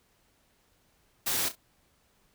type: noise with echo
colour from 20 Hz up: white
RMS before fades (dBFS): -29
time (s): 1.26-1.49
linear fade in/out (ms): 10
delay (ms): 33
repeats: 2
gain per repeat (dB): -12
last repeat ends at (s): 1.556
effects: pink hiss -68 dBFS RMS until 2.34 s